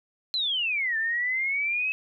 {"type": "exponential two-way sweep", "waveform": "sine", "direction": "down then up", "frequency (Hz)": [4150, 1760, 2590], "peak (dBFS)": -24, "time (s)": [0.34, 1.92], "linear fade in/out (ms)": 0, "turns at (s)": 0.97, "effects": []}